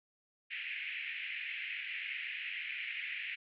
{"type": "band-pass noise", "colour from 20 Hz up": "white", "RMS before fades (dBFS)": -41, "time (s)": [0.5, 3.36], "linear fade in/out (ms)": 20, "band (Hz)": [1900, 2700], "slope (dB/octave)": 48, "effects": []}